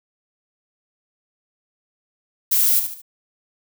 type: noise with echo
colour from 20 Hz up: violet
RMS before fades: -17 dBFS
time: 2.51-2.8 s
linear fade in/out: 10 ms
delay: 73 ms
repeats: 3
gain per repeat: -8 dB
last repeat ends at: 3.019 s
effects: none